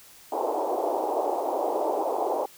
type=band-pass noise; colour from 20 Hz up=white; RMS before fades=-27 dBFS; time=0.32-2.46 s; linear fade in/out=5 ms; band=320 to 910 Hz; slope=48 dB/octave; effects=white hiss -51 dBFS RMS until 2.57 s